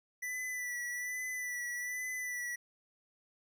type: tone with vibrato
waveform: square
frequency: 1975.5 Hz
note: B6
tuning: in tune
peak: -37 dBFS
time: 0.22-2.56 s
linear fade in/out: 10 ms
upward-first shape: sine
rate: 1.2 Hz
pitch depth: 32 cents each way
effects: none